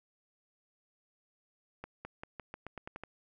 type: accelerating click train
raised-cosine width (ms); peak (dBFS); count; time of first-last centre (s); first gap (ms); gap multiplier
0.5; -27; 10; 1.84-3.036; 210; 0.88
effects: none